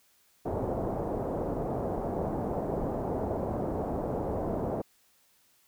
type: low-pass noise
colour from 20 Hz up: white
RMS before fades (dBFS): -32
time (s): 0.45-4.82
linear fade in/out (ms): 10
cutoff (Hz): 700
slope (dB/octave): 24
effects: white hiss -66 dBFS RMS until 5.67 s